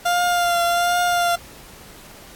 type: tone with vibrato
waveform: 30% pulse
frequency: 698.5 Hz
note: F5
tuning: in tune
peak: -14 dBFS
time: 0.05-1.36 s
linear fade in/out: 10 ms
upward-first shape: triangle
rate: 1.3 Hz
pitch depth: 29 cents each way
effects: pink hiss -43 dBFS RMS until 2.35 s + AAC 64 kbps